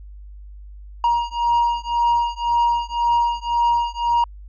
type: beating tone pair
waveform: triangle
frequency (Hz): 945 / 946.9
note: A#5 / A#5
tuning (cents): +23 / +27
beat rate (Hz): 1.9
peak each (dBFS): -18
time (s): 1.04-4.24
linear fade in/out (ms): 2
effects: added 50 Hz sine -36 dBFS peak until 4.48 s + resampled to 16000 Hz